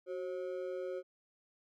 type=ring-modulated tone; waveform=triangle; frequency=454.7 Hz; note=A#4; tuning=43 cents flat; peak=-32 dBFS; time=0.06-1.03 s; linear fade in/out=50 ms; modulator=83.2 Hz; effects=none